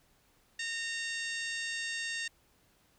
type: harmonic tone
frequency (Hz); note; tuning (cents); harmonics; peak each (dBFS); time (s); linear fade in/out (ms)
919; A#5; -25; 2 / 3 / 4 / 5 / 6 / 7 / 8 / 9; -37 / -41 / -43 / -45 / -47 / -48 / -49 / -50; 0.59-2.28; 5
effects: pink hiss -68 dBFS RMS until 2.98 s